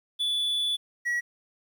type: tone pair in turn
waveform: triangle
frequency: 3455 / 1922.3 Hz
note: A7 / B6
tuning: -32 / -47 cents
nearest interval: minor seventh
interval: 1015 cents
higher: first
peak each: -23 dBFS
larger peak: neither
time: 0.19-0.77 / 1.05-1.21 s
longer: first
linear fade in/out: 20 ms
effects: 10-bit